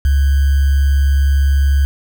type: tone with sample-and-hold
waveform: sine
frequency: 69.4 Hz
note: C#2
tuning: 3 cents sharp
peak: -9 dBFS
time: 0.05-1.85 s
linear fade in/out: 0 ms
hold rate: 1575 Hz
effects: none